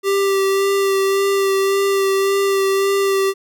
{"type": "tone with vibrato", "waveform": "square", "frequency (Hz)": 392, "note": "G4", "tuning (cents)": 0, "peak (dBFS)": -15, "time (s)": [0.03, 3.34], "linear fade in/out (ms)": 50, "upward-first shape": "sine", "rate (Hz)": 1.8, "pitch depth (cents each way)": 16, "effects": []}